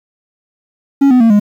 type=tone with pitch steps; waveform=triangle; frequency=277.3 / 251.4 / 227.9 / 206.5 Hz; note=C#4 / B3 / A#3 / G#3; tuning=+1 / +31 / -39 / -10 cents; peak=-3 dBFS; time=1.01-1.398 s; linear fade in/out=10 ms; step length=97 ms; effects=7-bit